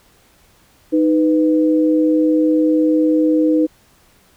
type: tone pair together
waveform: sine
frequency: 311.1 / 497.6 Hz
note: D#4 / B4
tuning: 0 / +13 cents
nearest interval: minor sixth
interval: 813 cents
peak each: -12 / -18 dBFS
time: 0.92-3.67 s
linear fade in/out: 20 ms
effects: pink hiss -53 dBFS RMS until 4.36 s